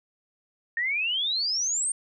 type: exponential sweep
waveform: sine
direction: up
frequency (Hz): 1824 to 8890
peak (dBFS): -24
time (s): 0.77-1.92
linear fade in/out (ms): 2
effects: none